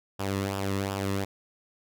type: tone with flanger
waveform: sawtooth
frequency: 98 Hz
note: G2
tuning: in tune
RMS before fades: -30 dBFS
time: 0.19-1.25 s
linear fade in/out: 10 ms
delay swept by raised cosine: 0.47 to 1.34 ms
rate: 2.7 Hz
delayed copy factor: -0.6
effects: none